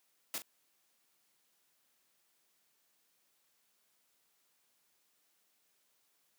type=noise with echo; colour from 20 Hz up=white; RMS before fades=-38 dBFS; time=0.34-0.38 s; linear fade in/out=0 ms; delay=40 ms; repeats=1; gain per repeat=-11 dB; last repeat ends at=0.42 s; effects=white hiss -75 dBFS RMS until 6.38 s + high-pass 150 Hz 12 dB/octave